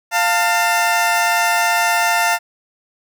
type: tone pair together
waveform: 20% pulse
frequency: 698.5 / 897.4 Hz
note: F5 / A5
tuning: 0 / +34 cents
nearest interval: major third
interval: 434 cents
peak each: -12 dBFS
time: 0.11-2.39 s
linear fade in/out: 50 ms
effects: none

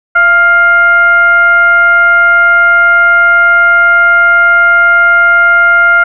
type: tone with frequency modulation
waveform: sine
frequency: 1400 Hz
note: F6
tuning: 4 cents sharp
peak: -3 dBFS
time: 0.15-6.04 s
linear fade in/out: 10 ms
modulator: 718 Hz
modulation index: 0.49
effects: none

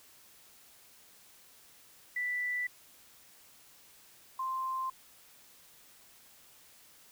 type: tone pair in turn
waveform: sine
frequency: 1975.5 / 1046.5 Hz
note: B6 / C6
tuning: 0 / 0 cents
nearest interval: major seventh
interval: 1100 cents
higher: first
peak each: -31 / -32 dBFS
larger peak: first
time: 2.16-2.67 / 4.39-4.9 s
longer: neither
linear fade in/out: 5 ms
effects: white hiss -59 dBFS RMS until 7.11 s

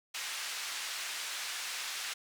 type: band-pass noise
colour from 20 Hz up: pink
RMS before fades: -39 dBFS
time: 0.14-2.14 s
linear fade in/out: 10 ms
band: 1700 to 8400 Hz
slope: 12 dB/octave
effects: none

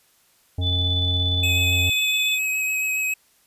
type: harmonic tone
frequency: 90 Hz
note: F#2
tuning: 47 cents flat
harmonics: 1 / 3 / 5 / 7 / 9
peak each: -21 / -35 / -41 / -42 / -45 dBFS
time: 0.58-1.9 s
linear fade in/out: 5 ms
type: tone with tremolo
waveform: sine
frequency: 3489 Hz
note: A7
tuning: 15 cents flat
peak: -21 dBFS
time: 0.61-2.39 s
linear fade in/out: 50 ms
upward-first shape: square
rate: 17 Hz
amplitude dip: 25%
type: tone with vibrato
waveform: square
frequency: 2546 Hz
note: D#7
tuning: 39 cents sharp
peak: -22 dBFS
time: 1.43-3.14 s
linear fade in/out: 5 ms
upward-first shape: sine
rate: 7.2 Hz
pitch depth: 13 cents each way
effects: white hiss -60 dBFS RMS until 3.46 s + resampled to 32000 Hz

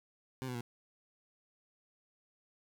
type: tone with pitch steps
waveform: 20% pulse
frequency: 130.5 / 124.82 / 119.39 Hz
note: C3 / B2 / A#2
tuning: -4 / +19 / +42 cents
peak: -33 dBFS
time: 0.42-0.609 s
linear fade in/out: 0 ms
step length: 63 ms
effects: none

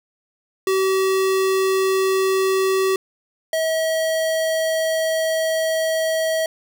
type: tone pair in turn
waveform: square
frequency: 381.9 / 642.3 Hz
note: G4 / E5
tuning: -45 / -45 cents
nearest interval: major sixth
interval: 900 cents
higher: second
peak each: -17 / -19 dBFS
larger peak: first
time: 0.67-2.96 / 3.53-6.46 s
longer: second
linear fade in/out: 2 ms
effects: none

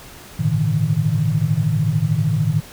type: tone cluster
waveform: sine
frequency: 103 / 114.5 / 145.7 / 159 Hz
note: G#2 / A#2 / D3 / D#3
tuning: -14 / -31 / -13 / +38 cents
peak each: -25 / -21 / -21 / -19 dBFS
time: 0.39-2.61 s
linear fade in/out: 10 ms
effects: pink hiss -40 dBFS RMS until 2.72 s

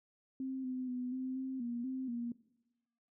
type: tone with pitch steps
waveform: sine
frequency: 263.6 / 255.8 / 249.4 / 259 / 262.8 / 238.2 / 260.9 / 237.3 Hz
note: C4 / C4 / B3 / C4 / C4 / A#3 / C4 / A#3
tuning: +13 / -39 / +17 / -17 / +8 / +38 / -5 / +31 cents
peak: -36 dBFS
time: 0.4-2.32 s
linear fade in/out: 2 ms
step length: 240 ms
effects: noise-tail reverb RT60 1.0 s tail -19 dB re dry

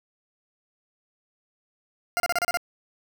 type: tone bursts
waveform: 20% pulse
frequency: 700 Hz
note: F5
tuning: 4 cents sharp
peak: -17 dBFS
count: 7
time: 2.17-2.572 s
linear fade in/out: 0 ms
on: 30 ms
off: 32 ms
effects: none

